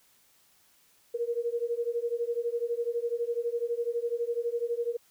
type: beating tone pair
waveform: sine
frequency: 466.2 / 478.2 Hz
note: A#4 / A#4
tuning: 0 / +44 cents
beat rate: 12 Hz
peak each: -31 dBFS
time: 1.14-4.97 s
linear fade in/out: 10 ms
effects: white hiss -64 dBFS RMS until 5.1 s